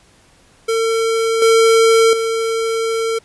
square tone with level steps, 452 Hz, A4, 47 cents sharp, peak -15 / -9 / -17 dBFS, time 0.68-3.19 s, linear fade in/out 10 ms, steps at 1.42 / 2.13 s, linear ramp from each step 2 ms, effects pink hiss -51 dBFS RMS until 3.24 s + resampled to 24000 Hz

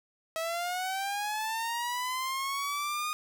sawtooth linear sweep, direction up, 643 to 1233 Hz, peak -27 dBFS, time 0.36-3.13 s, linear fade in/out 0 ms, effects none

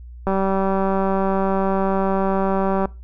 click train, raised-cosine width 1 ms, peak -8 dBFS, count 500, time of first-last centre 0.27-2.855 s, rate 193 Hz, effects noise-tail reverb RT60 0.3 s tail -22 dB re dry + added 60 Hz sine -35 dBFS peak until 3.03 s

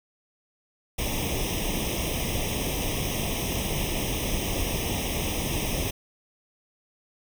pink noise with comb filter, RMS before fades -28 dBFS, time 0.98-5.91 s, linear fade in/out 10 ms, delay 0.34 ms, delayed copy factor +0.95, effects none

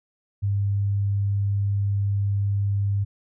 sine tone, 100.3 Hz, G2, 40 cents sharp, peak -20 dBFS, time 0.42-3.05 s, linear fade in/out 20 ms, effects none

